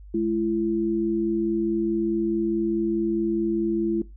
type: tone pair together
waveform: sine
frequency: 211.8 / 336.5 Hz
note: G#3 / E4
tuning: +34 / +36 cents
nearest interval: minor sixth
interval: 802 cents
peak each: -26 / -22 dBFS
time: 0.14-4.02 s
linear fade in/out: 5 ms
effects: noise-tail reverb RT60 0.2 s tail -18 dB re dry + added 50 Hz sine -41 dBFS peak until 4.16 s